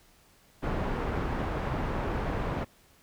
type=low-pass noise; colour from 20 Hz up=pink; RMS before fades=-31 dBFS; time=0.62-2.65 s; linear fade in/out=20 ms; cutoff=1400 Hz; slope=12 dB/octave; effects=pink hiss -61 dBFS RMS until 3.02 s